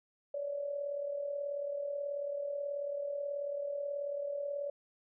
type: tone with amplitude modulation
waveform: sine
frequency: 571 Hz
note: D5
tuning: 49 cents flat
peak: -32 dBFS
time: 0.34-4.7 s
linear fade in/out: 5 ms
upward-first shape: sine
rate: 38.4 Hz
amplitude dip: 55%
effects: none